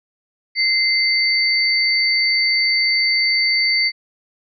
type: tone pair together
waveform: sine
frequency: 2080 / 4563 Hz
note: C7 / C#8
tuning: -11 / +49 cents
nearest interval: octave + major second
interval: 1360 cents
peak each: -17 dBFS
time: 0.55-3.92 s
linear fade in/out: 50 ms
effects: none